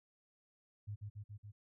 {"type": "tone with echo", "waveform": "sine", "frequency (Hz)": 103.83, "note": "G#2", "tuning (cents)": 0, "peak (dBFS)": -40, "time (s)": [0.87, 0.96], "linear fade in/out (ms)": 20, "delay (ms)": 140, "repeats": 4, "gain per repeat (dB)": -2, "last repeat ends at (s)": 1.52, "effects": []}